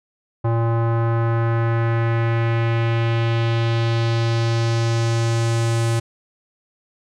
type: tone with low-pass filter sweep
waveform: square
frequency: 115.4 Hz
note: A#2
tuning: 17 cents flat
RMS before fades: -19 dBFS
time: 0.44-6 s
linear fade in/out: 10 ms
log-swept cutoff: 980 to 9200 Hz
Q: 1.6
effects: none